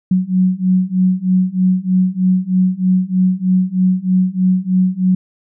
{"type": "beating tone pair", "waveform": "sine", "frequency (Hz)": [183.2, 186.4], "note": ["F#3", "F#3"], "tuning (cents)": [-17, 13], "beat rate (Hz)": 3.2, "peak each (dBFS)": [-15, -14], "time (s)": [0.11, 5.15], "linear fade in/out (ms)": 5, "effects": []}